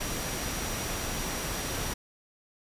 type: tone in noise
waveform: sine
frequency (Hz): 5780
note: F#8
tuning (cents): -41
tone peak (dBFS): -42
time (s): 0-1.94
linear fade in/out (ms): 10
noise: pink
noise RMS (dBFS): -33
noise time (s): 0-1.94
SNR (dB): -12
effects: resampled to 32000 Hz